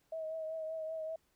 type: tone with vibrato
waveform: sine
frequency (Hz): 638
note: D#5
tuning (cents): +43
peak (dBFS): -37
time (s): 0.12-1.16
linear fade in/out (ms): 5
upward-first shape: triangle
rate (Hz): 5.2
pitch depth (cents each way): 33
effects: pink hiss -75 dBFS RMS until 1.35 s